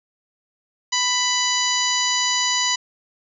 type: harmonic tone with a mistuned harmonic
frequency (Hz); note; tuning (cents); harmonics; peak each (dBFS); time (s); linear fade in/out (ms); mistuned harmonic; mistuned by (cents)
993; B5; +9; 1 / 2 / 3 / 4 / 5 / 6 / 7; -26 / -26 / -26 / -26 / -26 / -26 / -26; 0.92-2.76; 10; 5; -36
effects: none